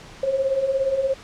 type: beating tone pair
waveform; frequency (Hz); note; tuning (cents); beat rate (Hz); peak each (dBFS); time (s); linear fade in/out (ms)
sine; 523.3 / 540.3; C5 / C#5; 0 / -44; 17; -26 / -20; 0.23-1.14; 5
effects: pink hiss -43 dBFS RMS until 1.23 s + low-pass 6000 Hz 12 dB/octave